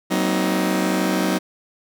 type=chord; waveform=sawtooth; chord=C half-diminished seventh; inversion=second; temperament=just; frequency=188.37 / 235.5 / 261.6 / 314 Hz; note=Gb3 / Bb3 / C4 / Eb4; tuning=+31 / +18 / 0 / +16 cents; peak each=-18 / -24 / -22 / -19 dBFS; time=0.1-1.39 s; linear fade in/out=20 ms; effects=none